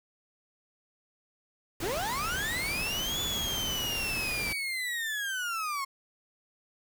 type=noise; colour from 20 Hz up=pink; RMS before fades=-37 dBFS; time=1.8-4.53 s; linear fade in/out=5 ms
type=linear two-way sweep; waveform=35% pulse; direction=up then down; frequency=297 to 3477 to 1072 Hz; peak=-29 dBFS; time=1.82-5.85 s; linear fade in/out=10 ms; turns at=3.21 s
effects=none